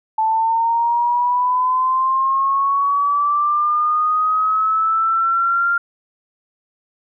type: linear sweep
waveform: sine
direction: up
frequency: 875 to 1396.9 Hz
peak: -14 dBFS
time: 0.18-5.78 s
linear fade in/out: 5 ms
effects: none